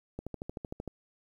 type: click train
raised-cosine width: 2 ms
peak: -24 dBFS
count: 10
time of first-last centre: 0.19-0.877 s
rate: 13.1 Hz
effects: 10-bit